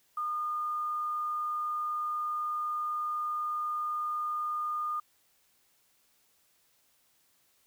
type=tone with quantisation; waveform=sine; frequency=1218 Hz; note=D#6; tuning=37 cents flat; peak=-30 dBFS; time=0.17-5 s; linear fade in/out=5 ms; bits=10; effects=white hiss -69 dBFS RMS until 7.66 s